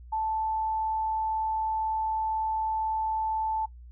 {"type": "tone", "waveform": "sine", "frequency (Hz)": 878, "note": "A5", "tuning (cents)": -4, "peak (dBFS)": -26, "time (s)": [0.12, 3.66], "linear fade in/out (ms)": 10, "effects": ["noise-tail reverb RT60 0.1 s tail -18 dB re dry", "added 60 Hz sine -44 dBFS peak until 3.91 s"]}